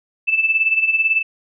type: tone with tremolo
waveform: sine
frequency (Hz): 2637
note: E7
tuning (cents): 0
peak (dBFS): -11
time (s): 0.27-1.23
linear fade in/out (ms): 20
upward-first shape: sine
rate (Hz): 18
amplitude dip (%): 70
effects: none